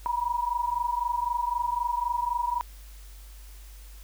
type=tone pair together; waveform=sine; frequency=951.1 / 975 Hz; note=A#5 / B5; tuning=+35 / -23 cents; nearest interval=unison; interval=42 cents; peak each=-28 dBFS; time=0.06-2.61 s; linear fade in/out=0 ms; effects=added 49 Hz sine -43 dBFS peak until 4.03 s + white hiss -54 dBFS RMS until 4.03 s